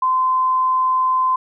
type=tone; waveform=sine; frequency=1031 Hz; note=C6; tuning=26 cents flat; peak=-14 dBFS; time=0.02-1.36 s; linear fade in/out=5 ms; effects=none